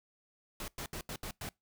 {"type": "noise bursts at uneven times", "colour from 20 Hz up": "pink", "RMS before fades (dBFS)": -41, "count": 6, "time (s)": [[0.6, 0.68], [0.78, 0.86], [0.93, 1.01], [1.09, 1.16], [1.23, 1.31], [1.41, 1.49]], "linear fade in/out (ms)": 2, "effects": ["noise-tail reverb RT60 0.2 s tail -24 dB re dry"]}